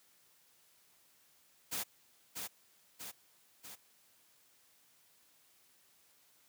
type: noise with echo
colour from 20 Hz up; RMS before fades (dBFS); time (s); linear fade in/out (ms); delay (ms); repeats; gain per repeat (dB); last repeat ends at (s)
white; -38; 1.71-1.84; 20; 640; 3; -4; 3.76
effects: white hiss -68 dBFS RMS until 6.48 s + high-pass 80 Hz 12 dB/octave